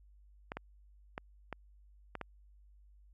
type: clicks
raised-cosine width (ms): 0.5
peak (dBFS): -24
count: 6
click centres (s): 0.519 / 0.57 / 1.179 / 1.527 / 2.153 / 2.213
effects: added 50 Hz sine -58 dBFS peak until 3.13 s